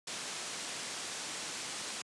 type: low-pass noise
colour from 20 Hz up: white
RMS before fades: -41 dBFS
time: 0.07-2.02 s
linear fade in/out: 5 ms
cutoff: 8400 Hz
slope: 24 dB/octave
effects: high-pass 150 Hz 12 dB/octave + resampled to 24000 Hz